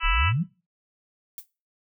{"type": "harmonic tone", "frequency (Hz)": 329.6, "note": "E4", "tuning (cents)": 0, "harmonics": [3, 4, 5, 6, 7, 8, 9], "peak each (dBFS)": [-32, -27, -36, -33, -35, -27, -32], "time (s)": [0, 0.33], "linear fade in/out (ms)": 50}
{"type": "exponential sweep", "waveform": "sine", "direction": "up", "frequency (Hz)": [30.34, 196], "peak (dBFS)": -21, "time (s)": [0.03, 0.44], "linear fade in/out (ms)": 20}
{"type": "noise with exponential decay", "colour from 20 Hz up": "violet", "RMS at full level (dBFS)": -32, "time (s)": [1.38, 1.46], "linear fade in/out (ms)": 2, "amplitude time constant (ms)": 17}
{"effects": ["noise-tail reverb RT60 0.3 s tail -19 dB re dry"]}